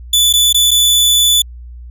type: tone with dropouts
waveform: sawtooth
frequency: 3477 Hz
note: A7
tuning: 21 cents flat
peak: -5 dBFS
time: 0.13-1.42 s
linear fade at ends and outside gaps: 5 ms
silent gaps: 0.328-0.336 / 0.528-0.544 / 0.709-0.713 s
effects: added 60 Hz sine -29 dBFS peak until 1.9 s